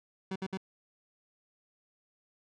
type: tone bursts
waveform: 30% pulse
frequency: 190 Hz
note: F#3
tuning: 46 cents sharp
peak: -31 dBFS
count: 3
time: 0.31-0.574 s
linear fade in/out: 5 ms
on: 48 ms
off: 60 ms
effects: low-pass 5000 Hz 12 dB/octave